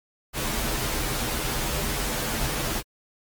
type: noise with comb filter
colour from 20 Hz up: pink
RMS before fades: -27 dBFS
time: 0.33-2.83 s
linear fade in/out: 50 ms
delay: 11 ms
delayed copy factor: -0.75
effects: MP3 96 kbps